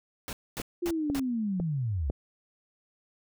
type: noise bursts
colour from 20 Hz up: pink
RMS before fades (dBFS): -37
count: 4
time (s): 0.28-1.196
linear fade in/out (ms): 0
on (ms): 49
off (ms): 240
type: click train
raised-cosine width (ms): 2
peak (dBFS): -20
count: 4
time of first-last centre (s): 0.6-2.1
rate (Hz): 2
type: linear sweep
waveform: sine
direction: down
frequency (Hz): 354.1 to 59.8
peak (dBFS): -27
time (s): 0.82-2.11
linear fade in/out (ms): 10
effects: none